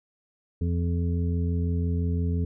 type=harmonic tone; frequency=85.9 Hz; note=F2; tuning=28 cents flat; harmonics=1 / 2 / 3 / 5; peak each=-24 / -30 / -34 / -38 dBFS; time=0.61-2.45 s; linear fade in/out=5 ms; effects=none